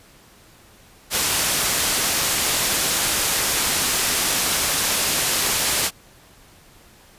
white low-pass noise, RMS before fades -21 dBFS, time 1.1-5.91 s, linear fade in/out 50 ms, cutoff 11000 Hz, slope 12 dB/octave, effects pink hiss -50 dBFS RMS until 7.18 s + resampled to 32000 Hz

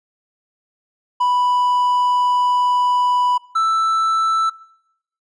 triangle tone pair in turn, 987.8 / 1322.8 Hz, B5 / E6, 0 / +6 cents, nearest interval perfect fourth, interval 506 cents, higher second, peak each -12 dBFS, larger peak neither, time 1.2-3.38 / 3.55-4.5 s, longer first, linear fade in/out 10 ms, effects noise-tail reverb RT60 0.8 s tail -22 dB re dry + resampled to 22050 Hz

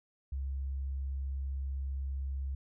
sine tone, 67.7 Hz, C#2, 40 cents flat, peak -33 dBFS, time 0.32-2.55 s, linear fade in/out 5 ms, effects none

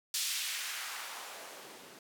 blue noise with band-pass filter sweep, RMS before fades -40 dBFS, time 0.14-1.99 s, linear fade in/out 2 ms, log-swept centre 4200 to 240 Hz, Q 1.1, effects none

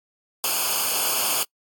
white noise with comb filter, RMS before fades -23 dBFS, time 0.44-1.43 s, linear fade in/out 0 ms, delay 0.52 ms, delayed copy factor -0.9, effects noise-tail reverb RT60 0.1 s tail -25 dB re dry + AAC 64 kbps

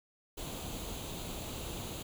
pink noise with comb filter, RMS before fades -41 dBFS, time 0.37-2.03 s, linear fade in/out 10 ms, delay 0.28 ms, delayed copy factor +0.6, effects none

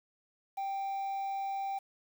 triangle tone with quantisation, 784 Hz, G5, in tune, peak -31 dBFS, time 0.57-1.79 s, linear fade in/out 10 ms, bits 9, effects none

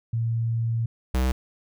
sine / square tone pair in turn, 114.9 / 64.3 Hz, A#2 / C2, -25 / -30 cents, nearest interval minor seventh, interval 1005 cents, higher first, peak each -22 / -21 dBFS, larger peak second, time 0.13-0.86 / 1.14-1.32 s, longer first, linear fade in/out 5 ms, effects none

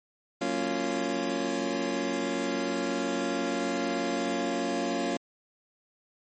25% pulse chord, Gb major seventh, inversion none, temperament just, 185 / 231.2 / 277.5 / 346.9 Hz, Gb3 / Bb3 / Db4 / F4, 0 / -14 / +2 / -12 cents, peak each -34 / -30 / -28 / -29 dBFS, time 0.41-5.17 s, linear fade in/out 5 ms, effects MP3 32 kbps

